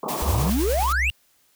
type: band-pass noise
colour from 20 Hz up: white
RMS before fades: -29 dBFS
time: 0.03-0.5 s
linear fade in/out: 2 ms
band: 140 to 1200 Hz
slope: 96 dB/octave
type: noise with tremolo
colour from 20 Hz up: white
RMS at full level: -30 dBFS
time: 0.08-0.93 s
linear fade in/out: 10 ms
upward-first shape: triangle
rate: 9.8 Hz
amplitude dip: 45%
type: exponential sweep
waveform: triangle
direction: up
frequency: 57.9 to 2860 Hz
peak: -19 dBFS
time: 0.22-1.1 s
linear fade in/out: 0 ms
type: tone with pitch glide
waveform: sine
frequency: 65 to 65.83 Hz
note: C2 to C2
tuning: -11 to +11 cents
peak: -23 dBFS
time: 0.23-1.11 s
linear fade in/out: 20 ms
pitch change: +22 cents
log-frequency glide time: 0.68-0.98 s
effects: white hiss -62 dBFS RMS until 1.55 s